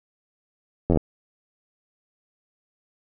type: slowing click train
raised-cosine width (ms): 2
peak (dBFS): -7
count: 7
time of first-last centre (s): 0.9-0.973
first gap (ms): 11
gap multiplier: 1.04
effects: none